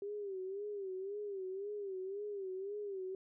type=tone with vibrato; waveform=sine; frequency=394.3 Hz; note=G4; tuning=10 cents sharp; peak=-39 dBFS; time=0.02-3.15 s; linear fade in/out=2 ms; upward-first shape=sine; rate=1.9 Hz; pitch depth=99 cents each way; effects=none

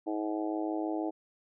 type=harmonic tone; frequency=106.3 Hz; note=G#2; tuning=41 cents sharp; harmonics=3 / 4 / 5 / 6 / 7 / 8; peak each=-32 / -40 / -42 / -40 / -40 / -44 dBFS; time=0.06-1.11 s; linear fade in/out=20 ms; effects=none

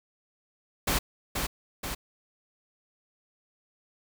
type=noise with echo; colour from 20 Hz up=pink; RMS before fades=-26 dBFS; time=0.87-0.99 s; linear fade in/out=10 ms; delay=480 ms; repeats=2; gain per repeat=-4 dB; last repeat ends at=1.95 s; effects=none

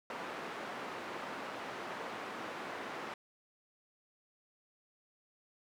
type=band-pass noise; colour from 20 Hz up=white; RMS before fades=-43 dBFS; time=0.1-3.14 s; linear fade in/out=2 ms; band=230 to 1400 Hz; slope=12 dB/octave; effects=none

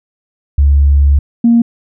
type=tone pair in turn; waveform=sine; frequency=70.8 / 233.8 Hz; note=C#2 / A#3; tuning=+37 / +5 cents; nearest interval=octave + major sixth; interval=2068 cents; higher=second; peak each=-4 dBFS; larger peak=neither; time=0.58-1.19 / 1.44-1.62 s; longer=first; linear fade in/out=5 ms; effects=tanh soft clip ceiling 0 dBFS

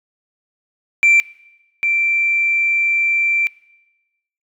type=tone pair in turn; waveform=sine; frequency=2349 / 2349 Hz; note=D7 / D7; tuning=0 / 0 cents; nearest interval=unison; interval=0 cents; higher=neither; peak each=-7 / -14 dBFS; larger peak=first; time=1.03-1.2 / 1.83-3.47 s; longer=second; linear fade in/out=0 ms; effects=noise-tail reverb RT60 1.0 s tail -21 dB re dry + tanh soft clip ceiling -6 dBFS

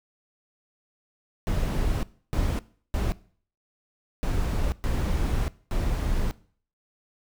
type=noise bursts at uneven times; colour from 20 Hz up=brown; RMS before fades=-25 dBFS; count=6; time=1.47-2.03 / 2.33-2.59 / 2.94-3.12 / 4.23-4.72 / 4.84-5.48 / 5.71-6.31 s; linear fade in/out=0 ms; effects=noise-tail reverb RT60 0.5 s tail -20 dB re dry

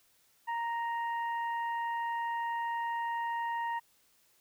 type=harmonic tone; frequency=932.3 Hz; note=A#5; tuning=in tune; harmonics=1 / 2 / 3; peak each=-32 / -40 / -53 dBFS; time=0.47-3.8 s; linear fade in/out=20 ms; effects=white hiss -68 dBFS RMS until 4.4 s

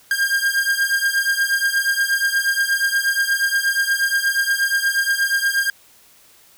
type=beating tone pair; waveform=45% pulse; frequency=1603 / 1611.4 Hz; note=G6 / G6; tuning=+38 / +47 cents; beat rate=8.4 Hz; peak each=-20 dBFS; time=0.11-5.7 s; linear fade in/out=2 ms; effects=white hiss -51 dBFS RMS until 6.57 s

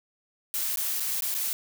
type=noise with dropouts; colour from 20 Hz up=blue; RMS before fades=-29 dBFS; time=0.54-1.53 s; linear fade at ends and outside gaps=0 ms; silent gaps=0.759-0.772 / 0.998-1.004 / 1.207-1.222 / 1.342-1.349 s; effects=none

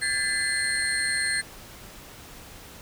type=tone cluster; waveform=sine; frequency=1611 / 1750 / 2030 / 4213 / 8600 Hz; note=G6 / A6 / B6 / C8 / C9; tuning=+47 / -10 / +47 / +11 / +47 cents; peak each=-30 dBFS; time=0.01-1.42 s; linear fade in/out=20 ms; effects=pink hiss -45 dBFS RMS until 2.81 s

